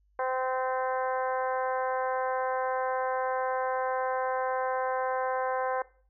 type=harmonic tone; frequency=258.3 Hz; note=C4; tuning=22 cents flat; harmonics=2 / 3 / 4 / 5 / 6 / 7 / 8; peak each=-31 / -32 / -34 / -43 / -39 / -46 / -49 dBFS; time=0.19-5.82 s; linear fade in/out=2 ms; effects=noise-tail reverb RT60 0.4 s tail -17 dB re dry + added 50 Hz sine -64 dBFS peak until 6.09 s